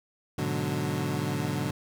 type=chord; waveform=25% pulse; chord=G# half-diminished seventh; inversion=none; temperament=equal; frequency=103.83 / 123.47 / 146.83 / 185 Hz; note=G#2 / B2 / D3 / F#3; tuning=0 / 0 / 0 / 0 cents; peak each=-31 / -31 / -27 / -31 dBFS; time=0.38-1.71 s; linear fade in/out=5 ms; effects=none